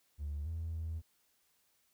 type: tone with pitch steps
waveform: triangle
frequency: 73.2 / 81.8 / 80.9 Hz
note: D2 / E2 / E2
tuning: -5 / -13 / -32 cents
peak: -33 dBFS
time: 0.18-1.02 s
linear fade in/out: 50 ms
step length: 280 ms
effects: tanh soft clip ceiling -33 dBFS + white hiss -74 dBFS RMS until 1.93 s